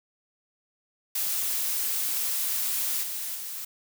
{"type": "noise with level steps", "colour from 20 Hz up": "blue", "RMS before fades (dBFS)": [-28, -33, -36], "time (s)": [1.15, 3.65], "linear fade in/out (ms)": 5, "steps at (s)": [3.02, 3.34], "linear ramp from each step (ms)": 20, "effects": []}